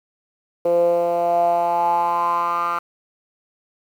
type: tone with band-pass filter sweep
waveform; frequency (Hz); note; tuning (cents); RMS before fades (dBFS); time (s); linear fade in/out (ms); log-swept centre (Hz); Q
10% pulse; 172; F3; -26; -19; 0.65-2.79; 5; 480 to 1300; 6.7
effects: 8-bit